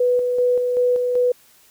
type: tone with tremolo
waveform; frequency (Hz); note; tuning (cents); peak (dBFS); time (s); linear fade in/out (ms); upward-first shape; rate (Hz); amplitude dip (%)
sine; 493.9; B4; 0; -14; 0-1.32; 5; square; 2.6; 35
effects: white hiss -53 dBFS RMS until 1.7 s